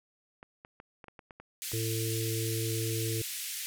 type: clicks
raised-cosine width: 0.5 ms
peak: -32 dBFS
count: 9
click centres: 0.429 / 0.649 / 0.801 / 1.042 / 1.083 / 1.192 / 1.308 / 1.4 / 1.718 s
type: band-pass noise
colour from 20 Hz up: white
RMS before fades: -38 dBFS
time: 1.62-3.66 s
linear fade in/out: 0 ms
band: 2000 to 14000 Hz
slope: 24 dB/octave
type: harmonic tone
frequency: 111.9 Hz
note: A2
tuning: 30 cents sharp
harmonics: 1 / 3 / 4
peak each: -32 / -37 / -38 dBFS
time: 1.73-3.22 s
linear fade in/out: 5 ms
effects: none